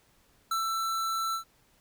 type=tone with ADSR envelope; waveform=square; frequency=1333 Hz; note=E6; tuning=19 cents sharp; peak=-27 dBFS; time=0.51-1.44 s; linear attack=5 ms; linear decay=120 ms; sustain=-2 dB; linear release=100 ms; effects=pink hiss -65 dBFS RMS until 1.8 s